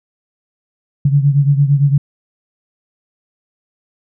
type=beating tone pair; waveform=sine; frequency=139.9 / 148.7 Hz; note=C#3 / D3; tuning=+16 / +22 cents; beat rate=8.8 Hz; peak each=-10 / -15 dBFS; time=1.05-1.98 s; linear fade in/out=5 ms; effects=none